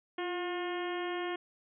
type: harmonic tone with a mistuned harmonic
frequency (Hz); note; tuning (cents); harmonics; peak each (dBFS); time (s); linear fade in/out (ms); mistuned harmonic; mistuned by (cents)
358; F4; +43; 1 / 2 / 3 / 4 / 5 / 6 / 7 / 8 / 9; -35 / -41 / -43 / -47 / -44 / -47 / -52 / -49 / -49; 0.18-1.36; 5; 1; -46
effects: none